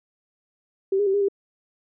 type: tone with pitch steps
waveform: sine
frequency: 387.5 / 410.1 / 386.7 / 405.6 / 396.4 Hz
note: G4 / G#4 / G4 / G#4 / G4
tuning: -20 / -22 / -24 / -41 / +19 cents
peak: -18 dBFS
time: 0.92-1.285 s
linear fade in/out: 5 ms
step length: 73 ms
effects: none